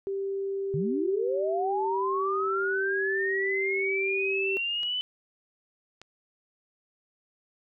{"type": "tone with pitch glide", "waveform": "sine", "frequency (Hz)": [392, 388.4], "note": ["G4", "G4"], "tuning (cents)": [0, -16], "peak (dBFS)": -28, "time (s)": [0.07, 4.57], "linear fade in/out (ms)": 0, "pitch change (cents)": -16, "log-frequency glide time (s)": [0.83, 0.94]}
{"type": "linear sweep", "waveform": "sine", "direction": "up", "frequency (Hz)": [133.2, 3024], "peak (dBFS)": -27, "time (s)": [0.74, 5.01], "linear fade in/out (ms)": 0}
{"type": "clicks", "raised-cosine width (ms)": 0.2, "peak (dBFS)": -28, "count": 2, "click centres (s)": [4.832, 6.016]}
{"effects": []}